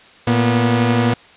sawtooth tone pair together, 115.5 / 242.8 Hz, A#2 / B3, -16 / -29 cents, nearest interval octave + minor second, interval 1287 cents, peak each -12 dBFS, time 0.27-1.14 s, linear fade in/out 5 ms, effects white hiss -45 dBFS RMS until 1.36 s + resampled to 8000 Hz

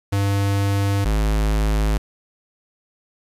square tone pair in turn, 99.6 / 52.76 Hz, G2 / G#1, +28 / +28 cents, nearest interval major seventh, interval 1100 cents, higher first, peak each -18 / -17 dBFS, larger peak second, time 0.12-1.05 / 1.05-1.98 s, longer neither, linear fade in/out 10 ms, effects resampled to 32000 Hz + 8-bit

